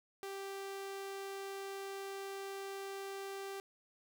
sawtooth tone, 392 Hz, G4, in tune, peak -38 dBFS, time 0.23-3.6 s, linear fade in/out 0 ms, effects none

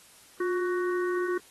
harmonic tone with a mistuned harmonic, 372.8 Hz, F#4, 13 cents sharp, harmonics 1 / 3 / 4 / 5, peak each -26 / -36 / -38 / -40 dBFS, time 0.4-1.38 s, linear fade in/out 5 ms, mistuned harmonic 1, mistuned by -75 cents, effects white hiss -55 dBFS RMS until 1.5 s + AAC 32 kbps

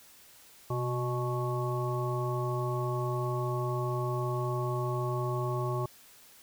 harmonic tone with a mistuned harmonic, 122.6 Hz, B2, 12 cents flat, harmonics 1 / 3 / 5 / 7 / 9, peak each -31 / -35 / -39 / -41 / -37 dBFS, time 0.7-5.86 s, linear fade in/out 5 ms, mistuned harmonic 1, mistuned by +59 cents, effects white hiss -56 dBFS RMS until 6.42 s

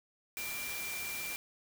sine tone in noise, 2369 Hz, D7, 14 cents sharp, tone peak -40 dBFS, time 0.37-1.36 s, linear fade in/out 0 ms, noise white, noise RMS -41 dBFS, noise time 0.37-1.36 s, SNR -2 dB, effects none

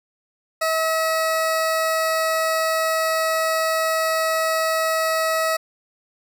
20% pulse tone, 643 Hz, E5, 43 cents flat, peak -14 dBFS, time 0.61-5.57 s, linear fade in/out 10 ms, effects none

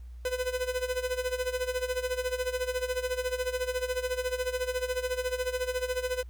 45% pulse tone with tremolo, 504 Hz, B4, 35 cents sharp, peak -26 dBFS, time 0.25-6.23 s, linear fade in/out 2 ms, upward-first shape sine, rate 14 Hz, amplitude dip 80%, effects added 60 Hz sine -41 dBFS peak until 6.29 s + pink hiss -68 dBFS RMS until 6.29 s

